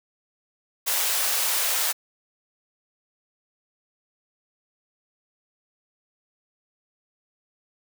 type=high-pass noise; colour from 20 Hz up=white; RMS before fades=-24 dBFS; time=0.86-1.93 s; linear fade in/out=20 ms; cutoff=510 Hz; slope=24 dB/octave; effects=none